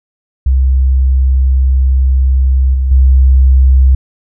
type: tone with level steps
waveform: sine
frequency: 65.5 Hz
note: C2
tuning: 2 cents sharp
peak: -6 / -9 / -3 dBFS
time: 0.46-3.95 s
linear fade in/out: 5 ms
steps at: 2.74 / 2.91 s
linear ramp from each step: 5 ms
effects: none